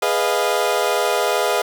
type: chord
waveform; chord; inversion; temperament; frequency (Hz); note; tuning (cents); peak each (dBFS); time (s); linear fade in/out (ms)
30% pulse; F half-diminished seventh; first; equal with one note detuned; 415.3 / 493.9 / 616.2 / 698.5; Ab4 / Cb5 / Eb5 / F5; 0 / 0 / -17 / 0; -20; 0.02-1.62; 5
effects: none